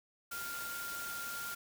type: tone in noise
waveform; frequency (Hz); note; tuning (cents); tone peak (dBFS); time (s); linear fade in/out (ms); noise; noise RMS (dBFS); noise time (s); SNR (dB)
sine; 1396.9; F6; 0; -41; 0.31-1.55; 10; white; -44; 0.31-1.55; 0
effects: none

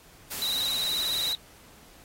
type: noise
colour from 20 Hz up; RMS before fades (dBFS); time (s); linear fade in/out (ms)
white; -35; 0.3-1.34; 20
type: tone with vibrato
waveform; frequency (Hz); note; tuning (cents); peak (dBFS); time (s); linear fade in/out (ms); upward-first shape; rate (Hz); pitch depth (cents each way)
sine; 3888; B7; -28; -26; 0.42-1.35; 0; triangle; 19; 73
effects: pink hiss -54 dBFS RMS until 2.04 s + AAC 48 kbps

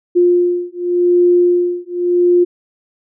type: beating tone pair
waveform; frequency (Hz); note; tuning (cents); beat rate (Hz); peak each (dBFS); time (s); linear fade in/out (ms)
sine; 352.6 / 353.48; F4 / F4; +17 / +21; 0.88; -13; 0.15-2.45; 20
effects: none

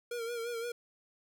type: tone with vibrato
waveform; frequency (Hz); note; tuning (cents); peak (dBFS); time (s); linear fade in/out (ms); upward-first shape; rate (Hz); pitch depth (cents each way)
square; 468.5; A#4; +9; -36; 0.11-0.72; 5; sine; 5.8; 51
effects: none

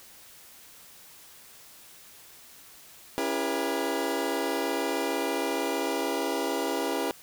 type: chord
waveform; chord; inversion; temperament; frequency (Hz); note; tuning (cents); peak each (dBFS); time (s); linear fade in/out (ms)
25% pulse; C# diminished seventh; none; just; 277.2 / 332.6 / 399.1 / 479; C#4 / E4 / G4 / Bb4; 0 / +16 / +31 / +47; -29; 3.18-7.11; 0
effects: white hiss -51 dBFS RMS until 7.22 s

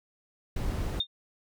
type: noise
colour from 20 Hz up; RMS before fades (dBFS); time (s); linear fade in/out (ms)
brown; -31; 0.56-1; 5
type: tone with exponential decay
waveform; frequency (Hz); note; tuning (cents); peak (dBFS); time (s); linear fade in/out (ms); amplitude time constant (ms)
sine; 3648; A#7; -38; -21; 1-1.07; 5; 15
effects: none

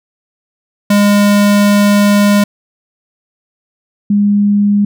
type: tone pair in turn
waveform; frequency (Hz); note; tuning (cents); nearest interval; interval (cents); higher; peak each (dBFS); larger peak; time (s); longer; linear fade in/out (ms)
square / sine; 204.3 / 204.3; G#3 / G#3; -28 / -28; unison; 0; neither; -7; neither; 0.9-2.44 / 4.1-4.85; first; 5
effects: none

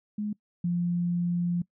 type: tone pair in turn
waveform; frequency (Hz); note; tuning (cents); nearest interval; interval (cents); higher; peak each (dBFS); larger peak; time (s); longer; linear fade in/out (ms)
sine; 209.4 / 174.31; G#3 / F3; +15 / -3; minor third; 318; first; -28 / -24; second; 0.18-0.33 / 0.64-1.62; second; 5
effects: noise-tail reverb RT60 0.1 s tail -22 dB re dry

